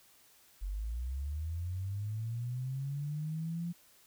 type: linear sweep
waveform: sine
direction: up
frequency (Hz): 44.45 to 174.2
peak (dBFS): -34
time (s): 0.61-3.73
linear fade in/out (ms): 20
effects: white hiss -63 dBFS RMS until 4.06 s